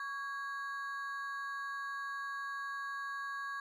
triangle ring-modulated tone, 1383 Hz, F6, 17 cents flat, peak -33 dBFS, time 0-3.6 s, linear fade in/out 2 ms, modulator 261 Hz, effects none

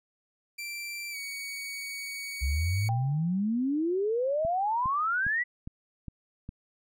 sawtooth tone with pitch glide, 2349 to 2244 Hz, D7 to C#7, 0 to +21 cents, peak -32 dBFS, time 0.58-2.89 s, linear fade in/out 10 ms, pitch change -79 cents, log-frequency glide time 1.11-1.17 s
sine exponential sweep, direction up, 64.7 to 2000 Hz, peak -25 dBFS, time 2.41-5.44 s, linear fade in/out 20 ms
sine tone with exponential decay, 791 Hz, G5, 15 cents sharp, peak -29 dBFS, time 2.89-3.4 s, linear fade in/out 0 ms, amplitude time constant 110 ms
click train, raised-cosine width 5 ms, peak -26 dBFS, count 6, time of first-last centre 4.45-6.491 s, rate 2.45 Hz
effects none

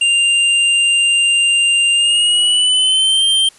square tone with pitch glide, 2792 to 3152 Hz, F7 to G7, -1 to +9 cents, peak -11 dBFS, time 0.01-3.49 s, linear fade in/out 5 ms, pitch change +210 cents, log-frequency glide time 1.93-3.25 s, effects white hiss -46 dBFS RMS until 3.58 s + resampled to 24000 Hz

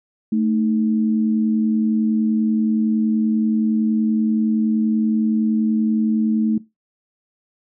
sine tone pair together, 220.5 / 311.1 Hz, A3 / D#4, +4 / 0 cents, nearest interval tritone, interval 596 cents, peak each -16 / -25 dBFS, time 0.32-6.58 s, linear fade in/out 5 ms, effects noise-tail reverb RT60 0.2 s tail -18 dB re dry

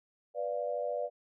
sine chord, B diminished, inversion none, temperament equal, 493.9 / 587.3 / 698.5 Hz, B4 / D5 / F5, 0 / 0 / 0 cents, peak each -36 / -34 / -39 dBFS, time 0.34-1.1 s, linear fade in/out 50 ms, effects none

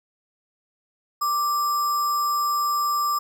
sine tone with sample-and-hold, 1174.7 Hz, D6, in tune, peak -20 dBFS, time 1.21-3.19 s, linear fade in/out 10 ms, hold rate 6300 Hz, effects none

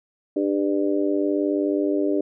harmonic tone, 99.2 Hz, G2, 21 cents sharp, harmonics 3 / 4 / 5 / 6, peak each -22 / -24 / -31 / -28 dBFS, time 0.36-2.21 s, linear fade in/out 5 ms, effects none

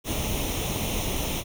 pink noise with comb filter, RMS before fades -28 dBFS, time 0.04-1.44 s, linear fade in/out 50 ms, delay 0.32 ms, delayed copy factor +0.7, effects none

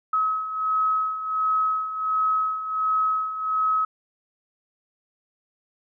sine beating tone pair, 1279 / 1280.4 Hz, D#6 / D#6, +47 / +49 cents, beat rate 1.4 Hz, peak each -28 / -22 dBFS, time 0.13-3.85 s, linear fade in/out 5 ms, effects none

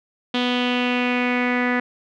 sawtooth tone with low-pass filter sweep, 246.9 Hz, B3, in tune, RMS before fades -21 dBFS, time 0.34-1.8 s, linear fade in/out 5 ms, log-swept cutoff 3400 to 1900 Hz, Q 4.5, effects none

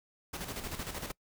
pink noise with tremolo, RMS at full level -38 dBFS, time 0.33-1.12 s, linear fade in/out 10 ms, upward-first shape square, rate 13 Hz, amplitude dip 55%, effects noise-tail reverb RT60 0.1 s tail -24 dB re dry

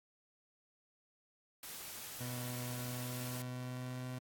white noise, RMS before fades -47 dBFS, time 1.63-3.42 s, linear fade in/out 2 ms
30% pulse tone with pitch glide, 123.47 to 126.79 Hz, B2 to B2, 0 to +46 cents, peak -38 dBFS, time 2.2-4.19 s, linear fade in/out 10 ms, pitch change +46 cents, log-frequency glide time 2.77-4.05 s
effects AAC 64 kbps

